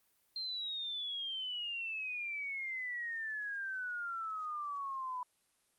sine exponential sweep, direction down, 4186 to 987.8 Hz, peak -37 dBFS, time 0.36-5.23 s, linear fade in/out 2 ms, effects white hiss -74 dBFS RMS until 5.78 s + Opus 32 kbps

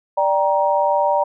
sine chord, G minor, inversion second, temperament just, 588 / 784 / 940.8 Hz, D5 / G5 / Bb5, +2 / 0 / +16 cents, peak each -18 / -21 / -18 dBFS, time 0.17-1.24 s, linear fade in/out 10 ms, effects none

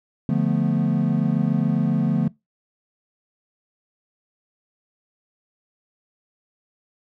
triangle chord, B half-diminished seventh, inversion first, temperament equal, 146.83 / 174.61 / 220 / 246.9 Hz, D3 / F3 / A3 / B3, 0 / 0 / 0 / 0 cents, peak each -21 / -21 / -21 / -24 dBFS, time 0.29-2.28 s, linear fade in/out 2 ms, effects noise-tail reverb RT60 0.2 s tail -23 dB re dry

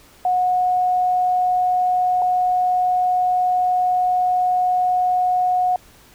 sine tone pair in turn, 729 / 729 Hz, F#5 / F#5, -26 / -26 cents, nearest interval unison, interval 0 cents, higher neither, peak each -15 dBFS, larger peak neither, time 0.25-2.22 / 2.22-5.76 s, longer second, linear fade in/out 2 ms, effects pink hiss -49 dBFS RMS until 6.14 s

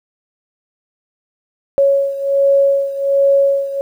sine beating tone pair, 554 / 555.3 Hz, C#5 / C#5, -1 / +3 cents, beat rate 1.3 Hz, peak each -12 / -16 dBFS, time 1.78-3.81 s, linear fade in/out 0 ms, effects 8-bit

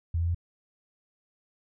sine tone with pitch steps, 83.5 / 84.67 / 85.85 Hz, E2 / E2 / F2, +23 / +47 / -29 cents, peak -24 dBFS, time 0.14-0.347 s, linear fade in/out 5 ms, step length 69 ms, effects none

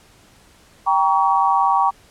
sine chord, G diminished, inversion none, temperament just, 784 / 940.8 / 1128.9 Hz, G5 / Bb5 / Db6, 0 / +16 / +31 cents, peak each -18 dBFS, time 0.86-1.91 s, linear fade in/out 20 ms, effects pink hiss -51 dBFS RMS until 2.1 s + low-pass 11000 Hz 12 dB/octave

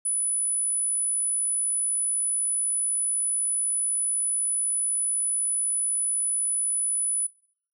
sine tone, 9956 Hz, D#9, in tune, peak -20 dBFS, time 0.05-7.27 s, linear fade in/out 10 ms, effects noise-tail reverb RT60 0.6 s tail -25 dB re dry + tanh soft clip ceiling -22 dBFS

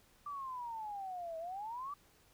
sine exponential two-way sweep, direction down then up, 1180 to 641 to 1180 Hz, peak -40 dBFS, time 0.26-1.94 s, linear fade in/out 5 ms, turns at 1.38 s, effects pink hiss -67 dBFS RMS until 2.33 s

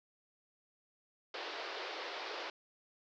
pink band-pass noise, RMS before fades -43 dBFS, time 1.34-2.5 s, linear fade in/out 2 ms, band 360 to 5000 Hz, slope 48 dB/octave, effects none

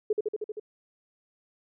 sine tone with echo, 425.1 Hz, G#4, 40 cents sharp, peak -21 dBFS, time 0.1-0.13 s, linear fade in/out 5 ms, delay 78 ms, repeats 6, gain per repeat -2 dB, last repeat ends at 0.598 s, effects none

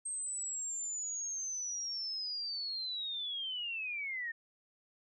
sine linear sweep, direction down, 8400 to 1806 Hz, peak -36 dBFS, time 0.05-4.32 s, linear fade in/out 10 ms, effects none

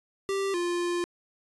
square tone pair in turn, 392 / 349.2 Hz, G4 / F4, 0 / 0 cents, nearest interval major second, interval 200 cents, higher first, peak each -27 dBFS, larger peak neither, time 0.29-0.54 / 0.54-1.04 s, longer second, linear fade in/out 0 ms, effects resampled to 24000 Hz

